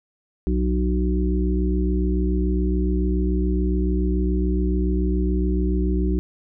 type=harmonic tone with a mistuned harmonic; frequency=61.74 Hz; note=B1; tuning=in tune; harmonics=1 / 3 / 5 / 6; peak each=-20 / -25 / -27 / -28 dBFS; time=0.47-6.19 s; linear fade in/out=0 ms; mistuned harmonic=5; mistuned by=-30 cents; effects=none